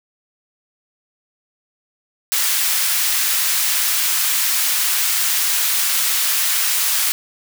white high-pass noise, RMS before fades -18 dBFS, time 2.32-7.12 s, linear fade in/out 0 ms, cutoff 1300 Hz, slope 12 dB/octave, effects none

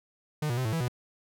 45% pulse tone with pitch steps, 151.6 / 120.4 / 128.9 / 110.1 / 164.2 / 123.2 Hz, D#3 / B2 / C3 / A2 / E3 / B2, -45 / -44 / -26 / +2 / -6 / -4 cents, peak -27 dBFS, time 0.42-0.882 s, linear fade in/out 5 ms, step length 77 ms, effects none

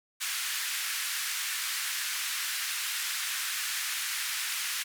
pink band-pass noise, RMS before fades -33 dBFS, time 0.2-4.84 s, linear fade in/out 20 ms, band 1500 to 15000 Hz, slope 24 dB/octave, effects none

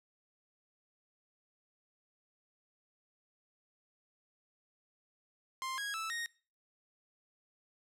sawtooth tone with pitch steps, 1050 / 1648 / 1315 / 1864 Hz, C6 / G#6 / E6 / A#6, +6 / -14 / -5 / -1 cents, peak -33 dBFS, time 5.62-6.26 s, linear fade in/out 0 ms, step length 160 ms, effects noise-tail reverb RT60 0.4 s tail -23 dB re dry + low-pass 11000 Hz 12 dB/octave

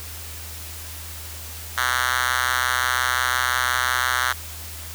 5% pulse tone with high-pass filter, 125.7 Hz, B2, 31 cents sharp, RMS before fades -22 dBFS, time 1.77-4.33 s, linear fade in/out 10 ms, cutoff 1500 Hz, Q 1.9, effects added 80 Hz sine -37 dBFS peak until 4.94 s + white hiss -37 dBFS RMS until 4.94 s

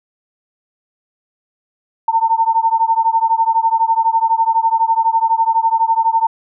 sine beating tone pair, 900 / 912 Hz, A5 / A#5, +39 / -38 cents, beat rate 12 Hz, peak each -14 / -15 dBFS, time 2.08-6.27 s, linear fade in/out 5 ms, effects none

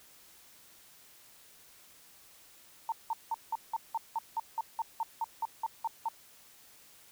sine tone bursts, 907 Hz, A#5, 48 cents flat, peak -29 dBFS, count 16, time 2.89-6.086 s, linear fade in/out 2 ms, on 31 ms, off 180 ms, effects white hiss -58 dBFS RMS until 7.11 s

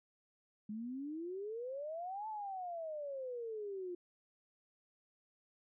sine exponential two-way sweep, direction up then down, 206.3 to 883 to 348.2 Hz, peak -40 dBFS, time 0.69-3.95 s, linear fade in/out 5 ms, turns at 2.28 s, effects none

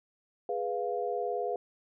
sine chord, F diminished, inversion first, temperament equal, 415.3 / 493.9 / 698.5 Hz, Ab4 / Cb5 / F5, 0 / 0 / 0 cents, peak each -34 dBFS, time 0.49-1.56 s, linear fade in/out 2 ms, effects none

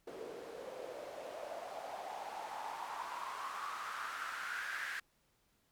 white noise with band-pass filter sweep, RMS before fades -44 dBFS, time 0.07-5 s, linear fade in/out 5 ms, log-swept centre 420 to 1700 Hz, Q 5.2, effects pink hiss -75 dBFS RMS until 5.71 s

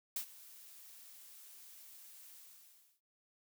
blue noise with ADSR envelope, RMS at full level -37 dBFS, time 0.16-3.01 s, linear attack 3 ms, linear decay 86 ms, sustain -19 dB, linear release 670 ms, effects none

